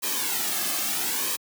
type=noise with flanger; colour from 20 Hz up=white; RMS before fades=-27 dBFS; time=0.02-1.37 s; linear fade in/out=20 ms; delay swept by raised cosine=1.4 to 2.12 ms; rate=0.74 Hz; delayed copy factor=-0.75; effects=high-pass 200 Hz 12 dB/octave